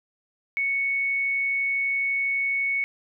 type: tone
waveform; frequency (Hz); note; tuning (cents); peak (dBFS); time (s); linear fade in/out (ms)
sine; 2217; C#7; 0; -22; 0.57-2.84; 0
effects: none